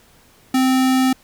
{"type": "tone", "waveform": "square", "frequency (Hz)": 260, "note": "C4", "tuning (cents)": -11, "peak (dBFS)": -14, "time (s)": [0.54, 1.13], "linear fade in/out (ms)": 5, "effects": ["pink hiss -52 dBFS RMS until 1.23 s"]}